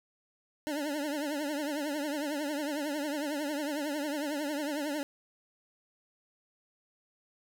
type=tone with vibrato; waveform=25% pulse; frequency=293.7 Hz; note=D4; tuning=in tune; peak=-28 dBFS; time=0.67-5.03 s; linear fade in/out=0 ms; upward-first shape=triangle; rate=11 Hz; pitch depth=120 cents each way; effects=none